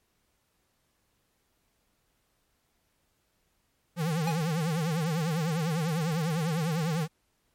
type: tone with vibrato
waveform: square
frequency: 161.6 Hz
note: E3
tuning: 34 cents flat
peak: -27 dBFS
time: 3.96-7.08 s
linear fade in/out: 50 ms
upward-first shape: triangle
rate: 10 Hz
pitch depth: 170 cents each way
type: tone with exponential decay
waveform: square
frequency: 830.6 Hz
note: G#5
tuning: in tune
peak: -28 dBFS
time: 4.27-4.45 s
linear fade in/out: 5 ms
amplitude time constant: 37 ms
effects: pink hiss -73 dBFS RMS until 7.54 s + MP3 64 kbps